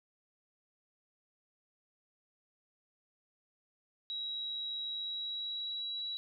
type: tone with pitch glide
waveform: sine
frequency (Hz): 3862 to 3905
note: B7 to B7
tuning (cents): -39 to -20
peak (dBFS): -36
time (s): 4.1-6.17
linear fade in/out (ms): 0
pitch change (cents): +19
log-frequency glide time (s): 4.88-6.02
effects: none